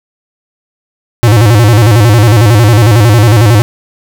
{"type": "tone with vibrato", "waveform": "square", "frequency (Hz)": 111, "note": "A2", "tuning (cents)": 16, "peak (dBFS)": -3, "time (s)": [1.23, 3.62], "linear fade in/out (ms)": 0, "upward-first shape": "square", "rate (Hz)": 11, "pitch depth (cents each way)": 130, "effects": []}